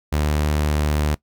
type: tone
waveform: sawtooth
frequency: 74.9 Hz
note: D2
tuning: 35 cents sharp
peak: -14 dBFS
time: 0.12-1.15 s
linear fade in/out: 10 ms
effects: noise-tail reverb RT60 0.1 s tail -20 dB re dry